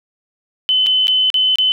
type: tone with dropouts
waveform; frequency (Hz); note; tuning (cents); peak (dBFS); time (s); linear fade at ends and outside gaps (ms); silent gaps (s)
sine; 3035; F#7; +43; -11; 0.69-1.72; 0; 0.863-0.868 / 1.071-1.081 / 1.302-1.342 / 1.557-1.585
effects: none